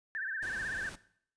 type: tone with vibrato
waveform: sine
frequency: 1661.2 Hz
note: G#6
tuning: in tune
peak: -34 dBFS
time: 0.15-0.89 s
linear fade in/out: 0 ms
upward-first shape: sine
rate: 16 Hz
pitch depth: 150 cents each way
type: noise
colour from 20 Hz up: pink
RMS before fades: -47 dBFS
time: 0.42-0.96 s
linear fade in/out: 10 ms
effects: noise-tail reverb RT60 0.6 s tail -17 dB re dry + resampled to 22050 Hz